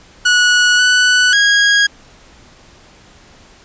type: tone with pitch steps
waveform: sawtooth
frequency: 1466 / 1487 / 1643 Hz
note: F#6 / F#6 / G#6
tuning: -16 / +8 / -19 cents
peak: -5 dBFS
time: 0.25-1.87 s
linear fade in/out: 10 ms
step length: 540 ms
effects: pink hiss -44 dBFS RMS until 3.64 s + resampled to 16000 Hz